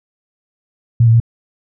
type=tone with pitch steps; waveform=sine; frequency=117.5 / 113.8 / 116 Hz; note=A#2 / A#2 / A#2; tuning=+14 / -41 / -8 cents; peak=-6 dBFS; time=1-1.201 s; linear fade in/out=5 ms; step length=67 ms; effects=none